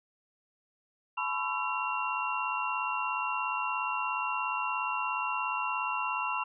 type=tone cluster; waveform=sine; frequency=865 / 1002 / 1099 / 1336 / 2751 Hz; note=A5 / B5 / C#6 / E6 / F7; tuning=-30 / +25 / -15 / +23 / -27 cents; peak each=-38 / -33 / -39 / -37 / -35 dBFS; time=1.17-6.44 s; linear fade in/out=10 ms; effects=none